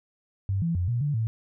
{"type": "tone with pitch steps", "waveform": "sine", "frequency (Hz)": [97.5, 167.6, 89, 119.6, 146, 112], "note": ["G2", "E3", "F2", "A#2", "D3", "A2"], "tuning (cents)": [-9, 29, 33, 45, -10, 31], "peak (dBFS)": -23, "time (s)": [0.49, 1.27], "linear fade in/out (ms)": 0, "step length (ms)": 130, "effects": []}